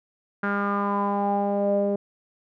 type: tone with low-pass filter sweep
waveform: sawtooth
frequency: 201.7 Hz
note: G3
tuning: 50 cents sharp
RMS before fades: -24 dBFS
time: 0.43-1.96 s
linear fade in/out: 5 ms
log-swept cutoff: 1500 to 520 Hz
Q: 6.4
effects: none